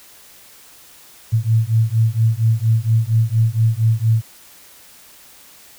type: beating tone pair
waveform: sine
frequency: 110.4 / 114.7 Hz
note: A2 / A#2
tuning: +6 / -28 cents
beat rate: 4.3 Hz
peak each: -16 dBFS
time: 1.32-4.22 s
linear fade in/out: 20 ms
effects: white hiss -45 dBFS RMS until 5.78 s